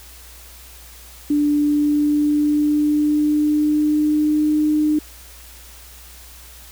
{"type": "tone with pitch glide", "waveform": "sine", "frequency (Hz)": [293.7, 303.5], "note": ["D4", "D#4"], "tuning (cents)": [0, -43], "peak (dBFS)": -14, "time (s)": [1.3, 4.99], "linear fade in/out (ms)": 5, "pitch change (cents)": 57, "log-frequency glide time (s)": [1.5, 4.58], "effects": ["added 60 Hz sine -43 dBFS peak until 6.71 s", "white hiss -43 dBFS RMS until 6.71 s"]}